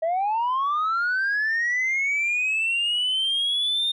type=linear sweep; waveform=sine; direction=up; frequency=632 to 3663 Hz; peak=-19 dBFS; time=0.02-3.92 s; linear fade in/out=10 ms; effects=tanh soft clip ceiling -19 dBFS